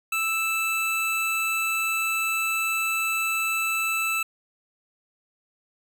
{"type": "tone pair together", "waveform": "square", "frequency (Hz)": [1318.5, 2637], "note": ["E6", "E7"], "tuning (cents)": [0, 0], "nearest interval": "octave", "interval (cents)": 1200, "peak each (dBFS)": [-30, -25], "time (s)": [0.12, 4.23], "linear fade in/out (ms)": 5, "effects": []}